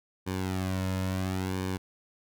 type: tone with flanger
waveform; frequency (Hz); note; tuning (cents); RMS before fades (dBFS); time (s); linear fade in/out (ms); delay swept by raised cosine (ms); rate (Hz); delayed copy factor
sawtooth; 93.8; F#2; +24; -31; 0.26-1.78; 20; 1.5 to 2.6; 0.73; -0.75
effects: none